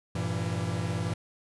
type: chord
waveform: 45% pulse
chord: E diminished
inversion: first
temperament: equal with one note detuned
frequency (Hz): 98 / 116.54 / 167.69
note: G2 / Bb2 / E3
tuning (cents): 0 / 0 / +30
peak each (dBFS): -33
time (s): 0.15-1.14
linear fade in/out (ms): 5
effects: resampled to 24000 Hz